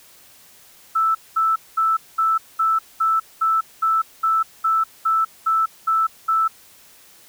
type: tone bursts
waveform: sine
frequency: 1318.5 Hz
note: E6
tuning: in tune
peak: -15 dBFS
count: 14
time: 0.95-6.48 s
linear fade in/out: 10 ms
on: 200 ms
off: 210 ms
effects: white hiss -49 dBFS RMS until 7.28 s